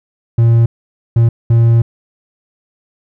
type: tone bursts at uneven times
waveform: triangle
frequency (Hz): 116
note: A#2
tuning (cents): -8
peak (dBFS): -4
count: 3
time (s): 0.38-0.66 / 1.16-1.29 / 1.5-1.82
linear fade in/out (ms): 5
effects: none